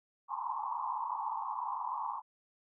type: band-pass noise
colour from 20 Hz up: pink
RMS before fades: -37 dBFS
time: 0.28-2.22 s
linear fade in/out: 50 ms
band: 840 to 1100 Hz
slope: 96 dB/octave
effects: none

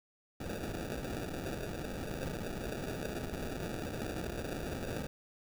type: noise with sample-and-hold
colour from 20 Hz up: blue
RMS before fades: -39 dBFS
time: 0.4-5.07 s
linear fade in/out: 5 ms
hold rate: 1050 Hz
effects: none

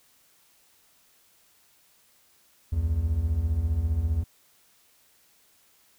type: beating tone pair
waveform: triangle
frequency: 67.7 / 82.7 Hz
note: C#2 / E2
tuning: -40 / +6 cents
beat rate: 15 Hz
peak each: -27 / -22 dBFS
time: 2.72-4.24 s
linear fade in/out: 10 ms
effects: white hiss -62 dBFS RMS until 5.98 s

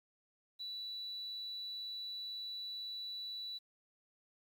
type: tone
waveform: sine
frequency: 3951 Hz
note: B7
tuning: in tune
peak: -40 dBFS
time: 0.59-3.59 s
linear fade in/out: 20 ms
effects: tanh soft clip ceiling -37 dBFS + 11-bit

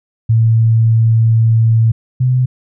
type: tone pair in turn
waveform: sine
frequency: 113.1 / 126.95 Hz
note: A2 / B2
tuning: +48 / +48 cents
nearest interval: major second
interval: 200 cents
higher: second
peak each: -7 / -9 dBFS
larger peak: first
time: 0.29-1.92 / 2.2-2.46 s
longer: first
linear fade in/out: 10 ms
effects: none

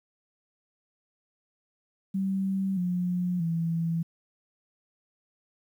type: tone with pitch steps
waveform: sine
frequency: 192.8 / 178.85 / 165.91 Hz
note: G3 / F3 / E3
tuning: -28 / +41 / +11 cents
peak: -25 dBFS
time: 2.14-4.03 s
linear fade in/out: 10 ms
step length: 630 ms
effects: 10-bit

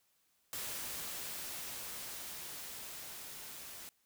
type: noise with level ramp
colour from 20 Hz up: white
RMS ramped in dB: -41 to -49 dBFS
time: 0.53-3.89 s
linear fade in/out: 0 ms
effects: white hiss -75 dBFS RMS until 4.05 s

